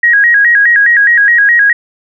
sine tone with vibrato, 1765 Hz, A6, 5 cents sharp, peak -4 dBFS, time 0.03-1.73 s, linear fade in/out 5 ms, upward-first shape square, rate 4.8 Hz, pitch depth 120 cents each way, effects none

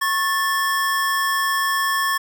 square tone pair together, 1094.8 / 1758 Hz, C#6 / A6, -22 / -2 cents, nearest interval minor sixth, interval 820 cents, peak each -22 / -22 dBFS, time 0.01-2.18 s, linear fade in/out 10 ms, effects none

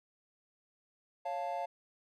triangle chord, Db augmented, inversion none, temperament equal, 554.4 / 698.5 / 880 Hz, Db5 / F5 / A5, 0 / 0 / 0 cents, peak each -39 / -35 / -38 dBFS, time 1.25-1.66 s, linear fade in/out 10 ms, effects none

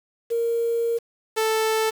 sine / sawtooth tone pair in turn, 465 / 440.3 Hz, A#4 / A4, -4 / +1 cents, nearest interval minor second, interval 95 cents, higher first, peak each -20 / -16 dBFS, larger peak second, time 0.3-0.99 / 1.36-1.91 s, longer first, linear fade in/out 20 ms, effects 7-bit

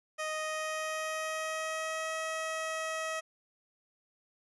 15% pulse tone with pitch glide, 622.3 to 638.7 Hz, D#5 to D#5, 0 to +45 cents, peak -27 dBFS, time 0.18-3.21 s, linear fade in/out 20 ms, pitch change +45 cents, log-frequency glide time 0.35-2.13 s, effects resampled to 24000 Hz

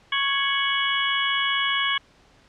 harmonic tone with a mistuned harmonic, 554.4 Hz, C#5, in tune, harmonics 2 / 3 / 4 / 5 / 6, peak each -27 / -27 / -27 / -27 / -27 dBFS, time 0.12-1.98 s, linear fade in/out 5 ms, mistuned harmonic 5, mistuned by +110 cents, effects pink hiss -56 dBFS RMS until 2.48 s + low-pass 5000 Hz 12 dB/octave

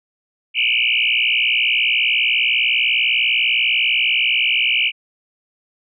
sine tone with frequency modulation, 2637 Hz, E7, in tune, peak -14 dBFS, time 0.54-4.92 s, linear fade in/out 50 ms, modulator 60.2 Hz, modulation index 6.1, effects none

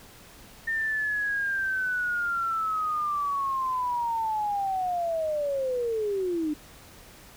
sine linear sweep, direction down, 1818 to 293.7 Hz, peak -25 dBFS, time 0.67-6.54 s, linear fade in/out 10 ms, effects pink hiss -50 dBFS RMS until 7.36 s

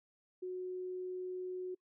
sine tone, 366.8 Hz, F#4, 15 cents flat, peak -38 dBFS, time 0.42-1.75 s, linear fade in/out 10 ms, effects noise-tail reverb RT60 0.1 s tail -26 dB re dry

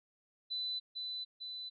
sine tone with echo, 4000 Hz, B7, 21 cents sharp, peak -35 dBFS, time 0.5-0.8 s, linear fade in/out 20 ms, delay 450 ms, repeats 2, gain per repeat -3 dB, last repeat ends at 1.7 s, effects none

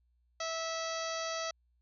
harmonic tone, 653 Hz, E5, 17 cents flat, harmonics 1 / 2 / 3 / 4 / 5 / 6 / 7 / 8 / 9 / 10, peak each -38 / -40 / -44 / -48 / -47 / -47 / -45 / -50 / -45 / -54 dBFS, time 0.4-1.51 s, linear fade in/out 5 ms, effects added 60 Hz sine -69 dBFS peak until 1.81 s

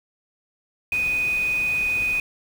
sine tone in noise, 2489 Hz, D#7, in tune, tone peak -20 dBFS, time 0.92-2.2 s, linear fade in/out 2 ms, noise pink, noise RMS -38 dBFS, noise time 0.92-2.2 s, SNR +15 dB, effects none

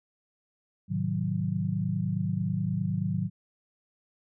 sine chord, A diminished seventh, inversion none, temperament equal with one note detuned, 107.49 / 130.81 / 155.56 / 185 Hz, A2 / C3 / Eb3 / Gb3, -40 / 0 / 0 / 0 cents, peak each -32 / -36 / -31 / -30 dBFS, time 0.88-3.3 s, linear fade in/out 50 ms, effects none

